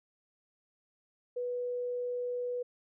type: tone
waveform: sine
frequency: 491.1 Hz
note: B4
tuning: 10 cents flat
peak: -32 dBFS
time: 1.36-2.63 s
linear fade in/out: 10 ms
effects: none

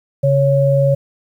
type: tone pair together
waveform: sine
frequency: 138.59 / 554.4 Hz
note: C#3 / C#5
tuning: 0 / 0 cents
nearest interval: 2 octaves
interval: 2400 cents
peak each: -13 dBFS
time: 0.23-0.95 s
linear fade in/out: 10 ms
effects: 8-bit

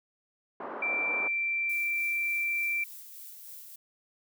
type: band-pass noise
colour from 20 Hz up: white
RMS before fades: -39 dBFS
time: 0.6-1.28 s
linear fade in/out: 5 ms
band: 270 to 1200 Hz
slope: 24 dB/octave
type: tone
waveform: sine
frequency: 2349 Hz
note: D7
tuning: in tune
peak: -27 dBFS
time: 0.82-2.84 s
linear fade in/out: 5 ms
type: noise with tremolo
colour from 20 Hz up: violet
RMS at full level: -45 dBFS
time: 1.69-3.76 s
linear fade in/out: 5 ms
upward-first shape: sine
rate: 3.4 Hz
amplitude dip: 30%
effects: none

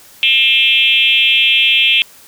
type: tone with frequency modulation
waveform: sine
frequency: 2906 Hz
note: F#7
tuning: 32 cents flat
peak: -8 dBFS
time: 0.23-2.02 s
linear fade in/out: 0 ms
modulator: 256 Hz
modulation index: 2
effects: white hiss -42 dBFS RMS until 2.27 s

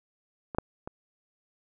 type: clicks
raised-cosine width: 1 ms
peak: -22 / -10 / -23 dBFS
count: 3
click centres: 0.548 / 0.585 / 0.875 s
effects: none

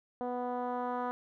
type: tone with low-pass filter sweep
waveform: 10% pulse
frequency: 246.9 Hz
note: B3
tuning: in tune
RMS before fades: -35 dBFS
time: 0.21-1.11 s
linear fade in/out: 0 ms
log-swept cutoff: 670 to 1100 Hz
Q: 1.6
effects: none

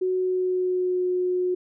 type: tone with pitch glide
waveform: sine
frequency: 370 to 363 Hz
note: F#4 to F#4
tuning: 0 to -33 cents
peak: -21 dBFS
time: 0.01-1.55 s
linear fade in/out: 10 ms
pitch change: -33 cents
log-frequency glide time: 0.16-1.06 s
effects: none

